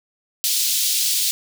pink high-pass noise, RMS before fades -20 dBFS, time 0.44-1.31 s, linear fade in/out 0 ms, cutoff 3500 Hz, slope 24 dB/octave, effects none

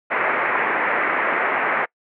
white low-pass noise, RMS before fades -20 dBFS, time 0.1-1.86 s, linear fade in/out 20 ms, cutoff 2200 Hz, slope 48 dB/octave, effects noise-tail reverb RT60 0.1 s tail -26 dB re dry + high-pass 400 Hz 12 dB/octave

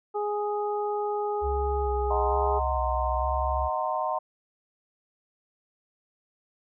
harmonic tone, 415.3 Hz, G#4, in tune, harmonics 1 / 2 / 3, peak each -28 / -30 / -37 dBFS, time 0.14-2.6 s, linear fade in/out 20 ms
sine tone with vibrato, 65.6 Hz, C2, 5 cents sharp, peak -28 dBFS, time 1.41-3.7 s, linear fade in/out 50 ms, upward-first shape square, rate 1.1 Hz, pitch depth 55 cents each way
sine chord, C half-diminished seventh, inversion first, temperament equal with one note detuned, 622.3 / 740 / 917.9 / 1046.5 Hz, Eb5 / Gb5 / Bb5 / C6, 0 / 0 / -27 / 0 cents, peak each -31 dBFS, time 2.1-4.19 s, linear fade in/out 10 ms
effects none

